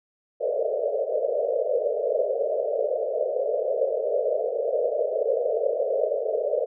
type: band-pass noise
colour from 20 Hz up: white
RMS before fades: -25 dBFS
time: 0.4-6.66 s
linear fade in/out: 20 ms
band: 430 to 640 Hz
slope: 96 dB/octave
effects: none